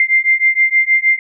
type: beating tone pair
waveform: sine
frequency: 2093 / 2099.4 Hz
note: C7 / C7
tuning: 0 / +5 cents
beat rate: 6.4 Hz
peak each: -13 dBFS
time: 0-1.19 s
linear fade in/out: 2 ms
effects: none